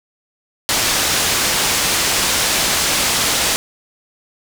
white low-pass noise, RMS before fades -17 dBFS, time 0.69-3.56 s, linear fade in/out 0 ms, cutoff 7700 Hz, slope 12 dB/octave, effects none

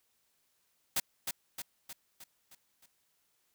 white noise with echo, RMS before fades -30 dBFS, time 0.96-1 s, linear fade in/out 5 ms, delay 310 ms, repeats 6, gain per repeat -5 dB, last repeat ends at 2.86 s, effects white hiss -75 dBFS RMS until 3.54 s

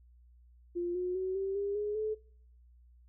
sine tone with pitch steps, 349.2 / 361.7 / 374.7 / 388.1 / 402.1 / 416.5 / 431.4 Hz, F4 / F#4 / F#4 / G4 / G4 / G#4 / A4, 0 / -39 / +22 / -17 / +44 / +5 / -34 cents, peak -31 dBFS, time 0.75-2.15 s, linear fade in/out 20 ms, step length 200 ms, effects noise-tail reverb RT60 0.6 s tail -22 dB re dry + added 60 Hz sine -57 dBFS peak until 3.08 s

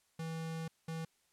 square tone bursts at uneven times, 162.5 Hz, E3, 24 cents flat, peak -39 dBFS, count 2, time 0.19-0.68 / 0.88-1.05 s, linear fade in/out 5 ms, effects white hiss -74 dBFS RMS until 1.32 s + low-pass 11000 Hz 12 dB/octave

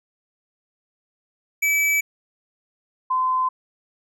square / sine tone pair in turn, 2300 / 1027.4 Hz, D7 / C6, -37 / -32 cents, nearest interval octave + major second, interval 1395 cents, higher first, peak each -18 dBFS, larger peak neither, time 1.62-2.01 / 3.1-3.49 s, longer neither, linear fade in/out 10 ms, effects none

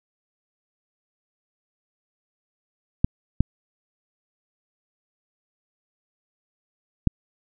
clicks, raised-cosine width 5 ms, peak -4 dBFS, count 3, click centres 3.045 / 3.406 / 7.073 s, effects none

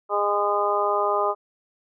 harmonic tone, 204.8 Hz, G#3, 24 cents flat, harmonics 2 / 3 / 4 / 5 / 6, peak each -26 / -26 / -27 / -27 / -25 dBFS, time 0.09-1.35 s, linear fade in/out 50 ms, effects none

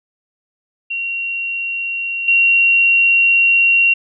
sine tone with level steps, 2748 Hz, F7, 29 cents flat, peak -19 / -9 dBFS, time 0.9-3.94 s, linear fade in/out 10 ms, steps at 2.28 s, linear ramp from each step 2 ms, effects none

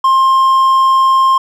triangle tone, 1060 Hz, C6, 22 cents sharp, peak -5 dBFS, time 0.04-1.38 s, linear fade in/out 5 ms, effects none

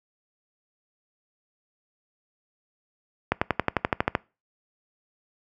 accelerating click train, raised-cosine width 0.5 ms, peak -5 dBFS, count 11, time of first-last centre 3.32-4.151 s, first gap 95 ms, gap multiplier 0.97, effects noise-tail reverb RT60 0.3 s tail -24 dB re dry + high-pass 60 Hz 12 dB/octave

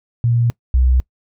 sine tone pair in turn, 118.4 / 63.27 Hz, A#2 / B1, +27 / +43 cents, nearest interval major seventh, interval 1084 cents, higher first, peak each -12 / -10 dBFS, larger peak second, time 0.24-0.5 / 0.74-1 s, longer neither, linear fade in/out 0 ms, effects noise-tail reverb RT60 0.1 s tail -23 dB re dry

